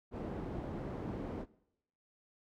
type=low-pass noise; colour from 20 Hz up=white; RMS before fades=-41 dBFS; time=0.11-1.46 s; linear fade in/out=50 ms; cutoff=400 Hz; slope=12 dB/octave; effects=noise-tail reverb RT60 0.8 s tail -21 dB re dry